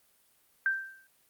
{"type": "tone with exponential decay", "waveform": "sine", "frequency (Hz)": 1568, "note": "G6", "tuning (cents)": 0, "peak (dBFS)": -22, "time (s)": [0.66, 1.07], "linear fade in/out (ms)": 1, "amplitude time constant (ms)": 88, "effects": ["white hiss -67 dBFS RMS until 1.29 s", "Opus 32 kbps"]}